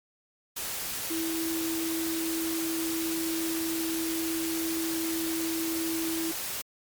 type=tone in noise; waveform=sine; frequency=327.7 Hz; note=E4; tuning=10 cents flat; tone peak=-29 dBFS; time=1.1-6.32 s; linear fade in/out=10 ms; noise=white; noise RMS=-34 dBFS; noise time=0.56-6.62 s; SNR=+2 dB; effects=MP3 96 kbps